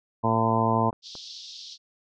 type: harmonic tone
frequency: 113.1 Hz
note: A2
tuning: 48 cents sharp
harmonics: 1 / 2 / 3 / 4 / 5 / 6 / 7 / 8 / 9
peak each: -27 / -27 / -33 / -31 / -33 / -29 / -33 / -27 / -27 dBFS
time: 0.23-0.91 s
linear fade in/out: 20 ms
type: clicks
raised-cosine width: 1 ms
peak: -29 dBFS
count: 2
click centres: 0.929 / 1.153 s
type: band-pass noise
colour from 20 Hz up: pink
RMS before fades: -42 dBFS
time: 1.02-1.78 s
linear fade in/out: 50 ms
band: 3500 to 5500 Hz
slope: 48 dB/octave
effects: none